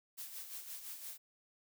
blue noise with tremolo, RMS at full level -45 dBFS, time 0.17-1.18 s, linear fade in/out 20 ms, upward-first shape sine, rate 5.8 Hz, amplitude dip 55%, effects none

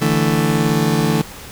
30% pulse chord, D suspended second, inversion none, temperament just, 146.83 / 165.19 / 220.2 Hz, D3 / E3 / A3, 0 / +4 / +2 cents, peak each -16 dBFS, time 0.01-1.22 s, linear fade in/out 10 ms, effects pink hiss -35 dBFS RMS until 1.51 s

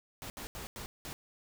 pink noise bursts at uneven times, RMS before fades -43 dBFS, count 5, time 0.22-0.3 / 0.37-0.47 / 0.55-0.67 / 0.76-0.86 / 1.05-1.13 s, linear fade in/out 0 ms, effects none

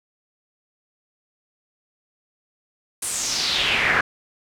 brown noise with band-pass filter sweep, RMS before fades -22 dBFS, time 3.02-4.01 s, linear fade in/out 5 ms, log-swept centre 9800 to 1600 Hz, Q 3.7, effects none

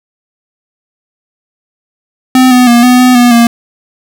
square tone with pitch steps, 256.8 / 249.9 / 237.8 / 249.2 / 251.6 / 243 / 234.6 Hz, C4 / B3 / A#3 / B3 / B3 / B3 / A#3, -32 / +21 / +35 / +16 / +32 / -28 / +11 cents, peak -3 dBFS, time 2.35-3.47 s, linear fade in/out 2 ms, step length 160 ms, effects none

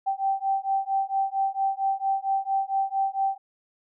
sine beating tone pair, 777 / 781.4 Hz, G5 / G5, -16 / -6 cents, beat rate 4.4 Hz, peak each -26 / -26 dBFS, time 0.06-3.38 s, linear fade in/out 20 ms, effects none

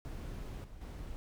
brown noise with level steps, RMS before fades -42 / -51 / -44 dBFS, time 0.05-1.16 s, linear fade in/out 0 ms, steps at 0.64 / 0.81 s, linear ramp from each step 5 ms, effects none

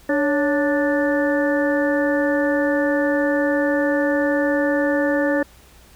harmonic tone with a mistuned harmonic, 293.7 Hz, D4, in tune, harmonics 1 / 2 / 3 / 4 / 5 / 6, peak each -20 / -20 / -31 / -35 / -32 / -25 dBFS, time 0.09-5.43 s, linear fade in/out 5 ms, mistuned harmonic 2, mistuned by -83 cents, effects added 60 Hz sine -50 dBFS peak until 5.95 s + pink hiss -50 dBFS RMS until 5.95 s

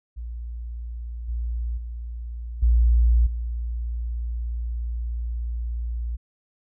sine tone with level steps, 58.4 Hz, A#1, 4 cents sharp, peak -30 / -24 / -30 / -14 / -25 dBFS, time 0.16-6.17 s, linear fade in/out 20 ms, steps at 1.28 / 1.77 / 2.62 / 3.26 s, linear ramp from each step 10 ms, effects none

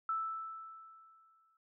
sine tone with exponential decay, 1318.5 Hz, E6, in tune, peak -31 dBFS, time 0.09-1.57 s, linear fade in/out 2 ms, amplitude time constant 320 ms, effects none

